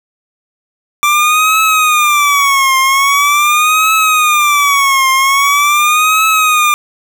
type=tone with vibrato; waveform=25% pulse; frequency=1171 Hz; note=D6; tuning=5 cents flat; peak=-4 dBFS; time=1.03-6.74 s; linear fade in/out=0 ms; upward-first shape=triangle; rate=0.43 Hz; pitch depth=180 cents each way; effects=none